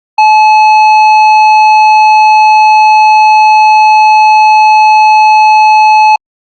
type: tone with hard clipping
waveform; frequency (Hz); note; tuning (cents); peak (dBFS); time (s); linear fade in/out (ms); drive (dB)
sine; 860; A5; -40; -3; 0.18-6.16; 5; 11
effects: low-pass 4000 Hz 12 dB/octave + Opus 48 kbps